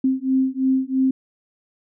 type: beating tone pair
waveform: sine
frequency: 261.6 / 264.6 Hz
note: C4 / C4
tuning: 0 / +20 cents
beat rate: 3 Hz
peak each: -20 dBFS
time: 0.04-1.11 s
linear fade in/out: 5 ms
effects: none